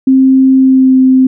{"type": "tone with pitch glide", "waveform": "sine", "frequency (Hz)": [264, 260.2], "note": ["C4", "C4"], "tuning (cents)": [16, -9], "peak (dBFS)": -3, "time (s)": [0.07, 1.27], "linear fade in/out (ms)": 5, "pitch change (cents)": -25, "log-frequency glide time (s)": [0.56, 0.98], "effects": []}